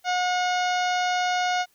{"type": "harmonic tone", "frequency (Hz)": 724, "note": "F#5", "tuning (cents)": -38, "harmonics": [1, 2, 3, 4, 5, 6, 7, 8, 9], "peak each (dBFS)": [-23, -29, -33, -35, -37, -39, -40, -41, -42], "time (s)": [0.04, 1.66], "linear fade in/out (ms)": 50, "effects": ["white hiss -64 dBFS RMS until 1.74 s"]}